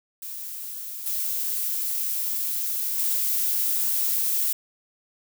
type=noise with level steps; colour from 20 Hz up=violet; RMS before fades=-35 / -27 / -24 dBFS; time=0.22-4.53 s; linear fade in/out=5 ms; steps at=1.06 / 2.98 s; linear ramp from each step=2 ms; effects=none